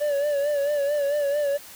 triangle tone with vibrato, 576 Hz, D5, 34 cents flat, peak -19 dBFS, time 0-1.58 s, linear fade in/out 20 ms, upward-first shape sine, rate 4.5 Hz, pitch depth 58 cents each way, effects white hiss -44 dBFS RMS until 1.75 s

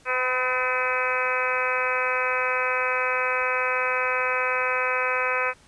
harmonic tone with a mistuned harmonic, 254.7 Hz, C4, 46 cents flat, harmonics 2 / 3 / 4 / 5 / 6 / 7 / 8 / 9 / 10, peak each -29 / -37 / -30 / -29 / -29 / -34 / -33 / -32 / -29 dBFS, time 0.05-5.54 s, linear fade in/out 50 ms, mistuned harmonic 4, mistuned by -18 cents, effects pink hiss -55 dBFS RMS until 5.67 s + resampled to 22050 Hz

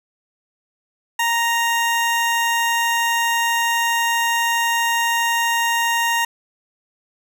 20% pulse tone, 932.3 Hz, A#5, in tune, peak -12 dBFS, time 1.19-6.25 s, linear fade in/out 5 ms, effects none

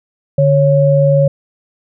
sine tone pair together, 146.3 / 552.4 Hz, D3 / C#5, -6 / -6 cents, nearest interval octave + major seventh, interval 2300 cents, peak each -10 dBFS, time 0.38-1.28 s, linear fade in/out 5 ms, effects none

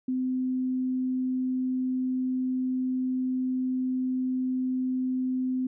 sine tone, 256.5 Hz, C4, 34 cents flat, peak -25 dBFS, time 0.08-5.67 s, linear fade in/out 5 ms, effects none

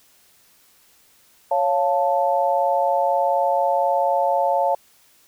sine chord, Db augmented, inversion none, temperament equal, 554.4 / 698.5 / 880 Hz, Db5 / F5 / A5, 0 / 0 / 0 cents, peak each -21 dBFS, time 1.51-4.75 s, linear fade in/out 5 ms, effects white hiss -56 dBFS RMS until 5.27 s

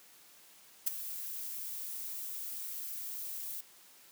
violet noise with ADSR envelope, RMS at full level -27 dBFS, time 0.86-3.61 s, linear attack 15 ms, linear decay 10 ms, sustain -14 dB, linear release 6 ms, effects white hiss -59 dBFS RMS until 4.11 s + high-pass 150 Hz 12 dB/octave

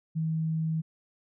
sine tone, 160 Hz, D#3, 49 cents sharp, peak -26 dBFS, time 0.15-0.82 s, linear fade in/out 20 ms, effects none

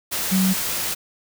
sine tone in noise, 188.7 Hz, F#3, 34 cents sharp, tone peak -16 dBFS, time 0.31-0.54 s, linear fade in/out 20 ms, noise white, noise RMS -25 dBFS, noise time 0.11-0.95 s, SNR +6 dB, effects none

